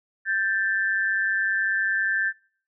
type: tone pair together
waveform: sine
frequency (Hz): 1567.5 / 1762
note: G6 / A6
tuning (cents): -1 / +2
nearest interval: major second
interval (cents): 203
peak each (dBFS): -24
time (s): 0.25-2.33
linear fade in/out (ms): 50
effects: noise-tail reverb RT60 0.5 s tail -24 dB re dry